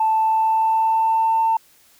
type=tone with pitch glide; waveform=sine; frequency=880 to 898 Hz; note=A5 to A5; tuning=0 to +35 cents; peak=-14 dBFS; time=0-1.57 s; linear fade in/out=5 ms; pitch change=+35 cents; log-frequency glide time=0.1-1.44 s; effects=tanh soft clip ceiling -10 dBFS + white hiss -54 dBFS RMS until 1.99 s